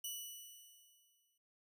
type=tone with exponential decay; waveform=10% pulse; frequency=2957 Hz; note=F#7; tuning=2 cents flat; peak=-32 dBFS; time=0.04-1.38 s; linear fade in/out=5 ms; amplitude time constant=290 ms; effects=none